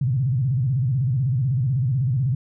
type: tone with vibrato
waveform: sine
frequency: 128.4 Hz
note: C3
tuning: 32 cents flat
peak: -18 dBFS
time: 0.01-2.35 s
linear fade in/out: 5 ms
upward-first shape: square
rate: 16 Hz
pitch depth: 160 cents each way
effects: none